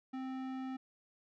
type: tone with low-pass filter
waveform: square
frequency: 261.6 Hz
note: C4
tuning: in tune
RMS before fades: -41 dBFS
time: 0.13-0.77 s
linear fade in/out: 10 ms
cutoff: 2400 Hz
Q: 0.51
effects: none